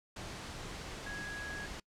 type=tone in noise; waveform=sine; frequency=1661.2 Hz; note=G#6; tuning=in tune; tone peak=-41 dBFS; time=1.06-1.66 s; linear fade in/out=5 ms; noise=pink; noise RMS=-44 dBFS; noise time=0.16-1.8 s; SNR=0 dB; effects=noise-tail reverb RT60 0.1 s tail -25 dB re dry + low-pass 7000 Hz 12 dB/octave